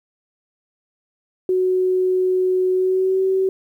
sine tone with pitch glide, 370 to 380.4 Hz, F#4 to F#4, 0 to +48 cents, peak -15 dBFS, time 1.49-3.49 s, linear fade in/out 2 ms, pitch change +48 cents, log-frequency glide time 2.72-3.22 s, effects 9-bit

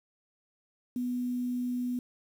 sine tone with quantisation, 246.9 Hz, B3, in tune, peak -29 dBFS, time 0.96-1.99 s, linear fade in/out 2 ms, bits 9, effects none

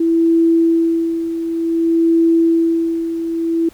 sine tone with tremolo, 331.2 Hz, E4, 8 cents sharp, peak -9 dBFS, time 0-3.69 s, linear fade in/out 5 ms, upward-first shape sine, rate 0.55 Hz, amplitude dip 65%, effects pink hiss -47 dBFS RMS until 3.73 s

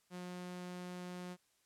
sawtooth tone, 179.5 Hz, F3, 48 cents sharp, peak -40 dBFS, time 0.1-1.37 s, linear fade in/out 50 ms, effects white hiss -75 dBFS RMS until 1.65 s + low-pass 11000 Hz 12 dB/octave

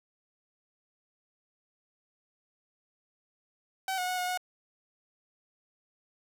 sawtooth tone with pitch steps, 763 / 727 / 733 / 723 / 729 Hz, G5 / F#5 / F#5 / F#5 / F#5, -47 / -31 / -16 / -40 / -26 cents, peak -26 dBFS, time 3.88-4.375 s, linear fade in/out 2 ms, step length 99 ms, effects none

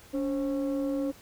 sine tone pair together, 283.4 / 535 Hz, C#4 / C5, +38 / +38 cents, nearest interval major seventh, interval 1100 cents, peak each -26 / -30 dBFS, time 0.13-1.12 s, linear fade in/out 20 ms, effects tanh soft clip ceiling -24 dBFS + pink hiss -53 dBFS RMS until 1.21 s

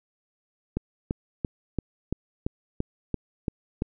click train, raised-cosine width 3 ms, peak -13 dBFS, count 10, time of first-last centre 0.77-3.821 s, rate 2.95 Hz, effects none

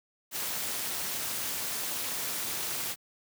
white noise with amplitude modulation, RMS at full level -31 dBFS, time 0.31-2.96 s, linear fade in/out 50 ms, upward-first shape sine, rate 275 Hz, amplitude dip 60%, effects high-pass 80 Hz 12 dB/octave

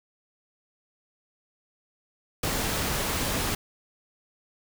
pink noise, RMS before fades -28 dBFS, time 2.43-3.55 s, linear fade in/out 5 ms, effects none

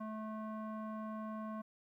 square tone with low-pass filter, 217.3 Hz, A3, 21 cents flat, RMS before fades -43 dBFS, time 0-1.62 s, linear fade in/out 10 ms, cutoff 1100 Hz, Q 2.7, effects 13-bit

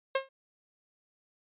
sawtooth tone with exponential decay, 536 Hz, C5, 42 cents sharp, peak -19 dBFS, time 0.15-0.29 s, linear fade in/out 5 ms, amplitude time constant 29 ms, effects resampled to 8000 Hz

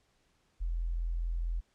sine tone, 42.19 Hz, E1, 41 cents sharp, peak -30 dBFS, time 0.6-1.61 s, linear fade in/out 20 ms, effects pink hiss -72 dBFS RMS until 1.74 s + low-pass 8000 Hz 12 dB/octave

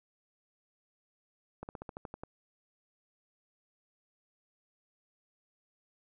slowing click train, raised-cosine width 1 ms, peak -27 dBFS, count 9, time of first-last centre 1.63-2.235 s, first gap 59 ms, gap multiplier 1.07, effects none

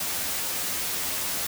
white noise with comb filter, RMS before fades -29 dBFS, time 0-1.47 s, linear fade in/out 5 ms, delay 11 ms, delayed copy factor +0.6, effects none

